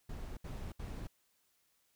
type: noise bursts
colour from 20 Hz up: brown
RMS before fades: -43 dBFS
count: 3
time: 0.09-1.072 s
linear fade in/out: 5 ms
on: 280 ms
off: 71 ms
effects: white hiss -75 dBFS RMS until 1.95 s